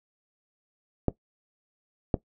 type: clicks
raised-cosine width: 2 ms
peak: -9 dBFS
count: 2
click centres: 1.083 / 2.142 s
effects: noise-tail reverb RT60 0.1 s tail -17 dB re dry